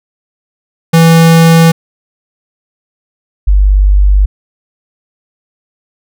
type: tone pair in turn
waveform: square / sine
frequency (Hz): 164.81 / 49.1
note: E3 / G1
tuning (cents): 0 / +4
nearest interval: octave + major sixth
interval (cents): 2096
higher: first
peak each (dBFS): -3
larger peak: neither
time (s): 0.93-1.72 / 3.47-4.26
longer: neither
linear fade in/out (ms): 10
effects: none